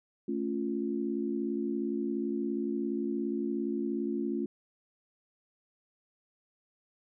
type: chord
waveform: sine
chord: A augmented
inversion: none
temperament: equal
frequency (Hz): 220 / 277.2 / 349.2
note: A3 / C#4 / E#4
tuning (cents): 0 / 0 / 0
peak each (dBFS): -34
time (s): 0.28-4.46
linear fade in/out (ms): 5
effects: none